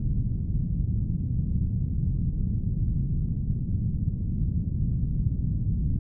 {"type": "low-pass noise", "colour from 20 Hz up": "white", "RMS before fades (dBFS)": -26, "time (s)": [0, 5.99], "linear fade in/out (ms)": 5, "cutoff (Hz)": 160, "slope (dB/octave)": 24, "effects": []}